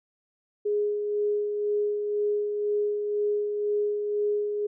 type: tone with tremolo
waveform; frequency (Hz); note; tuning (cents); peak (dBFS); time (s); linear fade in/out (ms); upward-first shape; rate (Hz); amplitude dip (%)
sine; 415.3; G#4; 0; -22; 0.65-4.67; 10; sine; 2; 40
effects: none